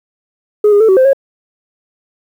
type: tone with pitch steps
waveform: sine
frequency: 419.3 / 408.5 / 443.1 / 379.5 / 520 / 546 Hz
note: G#4 / G#4 / A4 / F#4 / C5 / C#5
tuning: +17 / -29 / +12 / +44 / -11 / -26 cents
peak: -3 dBFS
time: 0.64-1.132 s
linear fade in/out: 5 ms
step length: 82 ms
effects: tanh soft clip ceiling -3 dBFS + 7-bit